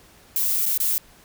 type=noise with dropouts; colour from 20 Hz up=violet; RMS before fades=-22 dBFS; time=0.36-0.98 s; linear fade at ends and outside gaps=0 ms; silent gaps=0.655-0.662 / 0.776-0.802 s; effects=pink hiss -52 dBFS RMS until 1.24 s